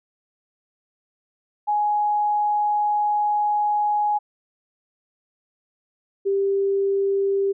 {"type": "tone pair in turn", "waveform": "sine", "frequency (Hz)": [835, 394.1], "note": ["G#5", "G4"], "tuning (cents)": [9, 9], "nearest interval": "octave + minor second", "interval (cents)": 1300, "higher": "first", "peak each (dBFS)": -18, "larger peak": "neither", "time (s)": [[1.67, 4.19], [6.25, 7.53]], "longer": "first", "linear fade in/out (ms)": 20, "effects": []}